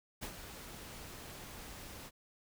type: noise with ADSR envelope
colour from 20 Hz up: pink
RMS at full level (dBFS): -41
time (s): 0.21-2.11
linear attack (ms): 22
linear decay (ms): 70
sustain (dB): -8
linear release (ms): 44
effects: none